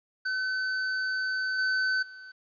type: tone with level steps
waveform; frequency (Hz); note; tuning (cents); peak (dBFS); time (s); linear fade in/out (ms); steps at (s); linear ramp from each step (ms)
square; 1520; F#6; +46; -28 / -25 / -44; 0.25-2.32; 10; 1.58 / 2.02; 10
effects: resampled to 11025 Hz + 11-bit